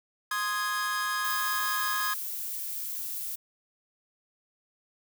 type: chord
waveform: 45% pulse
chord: Ab major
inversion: first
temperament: equal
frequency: 1046.5 / 1244.5 / 1661.2 Hz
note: C6 / Eb6 / Ab6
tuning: 0 / 0 / 0 cents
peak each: -34 / -33 / -31 dBFS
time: 0.31-2.14 s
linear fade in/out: 5 ms
type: noise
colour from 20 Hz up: violet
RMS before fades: -35 dBFS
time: 1.24-3.36 s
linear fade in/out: 10 ms
effects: none